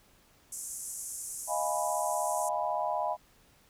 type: band-pass noise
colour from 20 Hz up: white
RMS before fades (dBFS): -40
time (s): 0.52-2.49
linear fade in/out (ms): 5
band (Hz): 6300 to 11000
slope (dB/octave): 48
type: chord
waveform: sine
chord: F half-diminished seventh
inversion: third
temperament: equal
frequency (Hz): 622.3 / 698.5 / 830.6 / 987.8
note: Eb5 / F5 / Ab5 / Cb6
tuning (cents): 0 / 0 / 0 / 0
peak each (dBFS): -34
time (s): 1.47-3.17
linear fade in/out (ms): 50
effects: pink hiss -63 dBFS RMS until 3.69 s